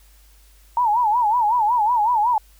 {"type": "tone with vibrato", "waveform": "sine", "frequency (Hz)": 906, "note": "A#5", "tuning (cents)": -50, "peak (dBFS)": -15, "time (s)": [0.77, 2.38], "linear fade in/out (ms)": 2, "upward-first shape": "sine", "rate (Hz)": 5.4, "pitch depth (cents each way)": 160, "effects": ["added 50 Hz sine -49 dBFS peak until 2.59 s", "white hiss -56 dBFS RMS until 2.59 s"]}